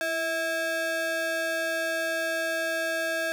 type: ring-modulated tone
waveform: square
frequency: 491 Hz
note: B4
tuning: 10 cents flat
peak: -24 dBFS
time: 0.01-3.32 s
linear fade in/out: 0 ms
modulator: 1140 Hz
effects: none